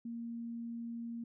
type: tone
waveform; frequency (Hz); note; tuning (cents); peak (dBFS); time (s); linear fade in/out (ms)
sine; 233.1; A#3; 0; -39; 0.05-1.24; 5
effects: none